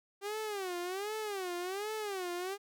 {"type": "tone with vibrato", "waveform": "sawtooth", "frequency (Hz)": 390.6, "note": "G4", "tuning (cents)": -6, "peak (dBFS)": -32, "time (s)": [0.21, 2.58], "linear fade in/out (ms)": 50, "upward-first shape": "sine", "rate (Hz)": 1.3, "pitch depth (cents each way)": 190, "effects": []}